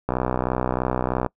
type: click train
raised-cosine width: 1 ms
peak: -8 dBFS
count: 75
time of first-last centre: 0.09-1.263 s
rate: 63.1 Hz
effects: noise-tail reverb RT60 0.1 s tail -25 dB re dry